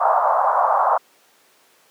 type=band-pass noise; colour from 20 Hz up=pink; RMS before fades=-17 dBFS; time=0-0.98 s; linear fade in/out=10 ms; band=620 to 1200 Hz; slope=48 dB/octave; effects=pink hiss -55 dBFS RMS until 1.9 s + high-pass 400 Hz 12 dB/octave